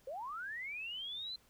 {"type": "linear sweep", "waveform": "sine", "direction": "up", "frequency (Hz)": [493.9, 4124], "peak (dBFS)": -40, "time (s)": [0.07, 1.36], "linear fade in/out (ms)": 5, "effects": ["pink hiss -68 dBFS RMS until 1.49 s"]}